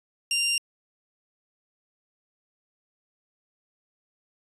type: tone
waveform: 20% pulse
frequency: 2782 Hz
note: F7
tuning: 7 cents flat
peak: -18 dBFS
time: 0.31-0.58 s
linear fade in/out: 2 ms
effects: resampled to 24000 Hz